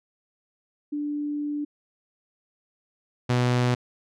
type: tone pair in turn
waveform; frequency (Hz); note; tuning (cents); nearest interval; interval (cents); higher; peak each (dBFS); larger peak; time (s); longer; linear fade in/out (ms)
sine / sawtooth; 293.7 / 123.49; D4 / B2; 0 / 0; octave + minor third; 1500; first; -26 / -16; second; 0.92-1.65 / 3.29-3.75; first; 10
effects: low-pass 6000 Hz 12 dB/octave